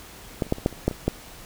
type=clicks; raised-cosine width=2 ms; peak=-9 / -28 / -7 / -23 / -6 / -26 / -6 / -19 / -7 dBFS; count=9; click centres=0.422 / 0.467 / 0.524 / 0.584 / 0.661 / 0.727 / 0.88 / 0.912 / 1.08 s; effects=pink hiss -44 dBFS RMS until 1.45 s